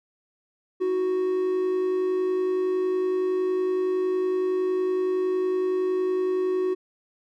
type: tone pair together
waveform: triangle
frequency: 319.2 / 370 Hz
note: D#4 / F#4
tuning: +44 / 0 cents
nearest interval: minor third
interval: 256 cents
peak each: -32 / -20 dBFS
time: 0.8-6.75 s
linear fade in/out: 20 ms
effects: none